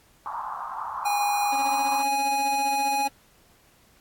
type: band-pass noise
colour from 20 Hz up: pink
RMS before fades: -33 dBFS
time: 0.26-2.03 s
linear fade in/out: 0 ms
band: 850 to 1200 Hz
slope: 48 dB/octave
type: tone with pitch glide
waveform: square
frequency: 820 to 830 Hz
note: G#5 to G#5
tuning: -22 to -1 cents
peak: -23 dBFS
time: 1.05-3.08 s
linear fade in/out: 10 ms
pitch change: +21 cents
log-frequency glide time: 1.5-2.07 s
type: tone with tremolo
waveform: 25% pulse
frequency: 274.9 Hz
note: C#4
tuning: 14 cents flat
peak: -29 dBFS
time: 1.52-3.09 s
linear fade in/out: 10 ms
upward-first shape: sine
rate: 15 Hz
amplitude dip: 75%
effects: pink hiss -59 dBFS RMS until 4 s + AAC 64 kbps